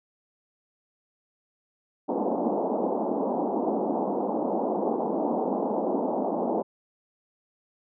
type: band-pass noise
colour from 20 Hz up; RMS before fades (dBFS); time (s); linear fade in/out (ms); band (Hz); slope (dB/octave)
pink; -27; 2.08-6.63; 20; 210 to 900; 48
effects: none